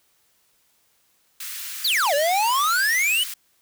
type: high-pass noise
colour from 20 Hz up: white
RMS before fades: -33 dBFS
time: 1.4-3.34 s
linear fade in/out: 5 ms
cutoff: 1400 Hz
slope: 24 dB/octave
type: exponential two-way sweep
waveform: square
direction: down then up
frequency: 4978 to 554.4 to 3072 Hz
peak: -19 dBFS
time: 1.84-3.24 s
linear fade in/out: 10 ms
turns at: 2.14 s
effects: white hiss -64 dBFS RMS until 3.61 s